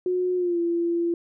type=tone with pitch glide; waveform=sine; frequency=363.3 to 340.9 Hz; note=F#4 to F4; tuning=-32 to -42 cents; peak=-21 dBFS; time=0.06-1.14 s; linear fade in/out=2 ms; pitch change=-110 cents; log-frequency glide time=0.36-0.59 s; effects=none